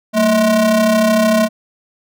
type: ring-modulated tone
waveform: square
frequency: 209.2 Hz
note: G#3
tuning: 13 cents sharp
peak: -8 dBFS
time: 0.13-1.49 s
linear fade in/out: 50 ms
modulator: 435 Hz
effects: none